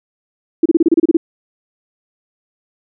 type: tone bursts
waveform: sine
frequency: 329.6 Hz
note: E4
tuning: in tune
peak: -6 dBFS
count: 10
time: 0.63-1.17 s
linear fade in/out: 5 ms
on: 27 ms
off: 30 ms
effects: none